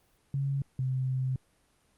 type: tone pair in turn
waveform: sine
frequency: 138.2 / 130.18 Hz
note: C#3 / C3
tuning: -5 / -8 cents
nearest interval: minor second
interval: 103 cents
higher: first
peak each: -27 dBFS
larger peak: neither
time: 0.34-0.62 / 0.79-1.36 s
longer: second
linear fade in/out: 2 ms
effects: pink hiss -68 dBFS RMS until 1.97 s + Opus 32 kbps